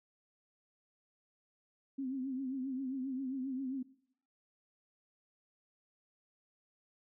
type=tone with vibrato; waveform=sine; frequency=263.8 Hz; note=C4; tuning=14 cents sharp; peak=-35 dBFS; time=1.98-3.83 s; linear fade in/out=10 ms; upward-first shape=triangle; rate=7.5 Hz; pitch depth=89 cents each way; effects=noise-tail reverb RT60 0.6 s tail -18 dB re dry